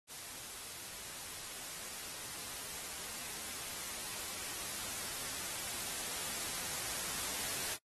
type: noise with level ramp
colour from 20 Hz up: white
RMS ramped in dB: -47 to -38 dBFS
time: 0.07-7.78 s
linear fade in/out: 50 ms
effects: noise-tail reverb RT60 0.1 s tail -24 dB re dry + AAC 32 kbps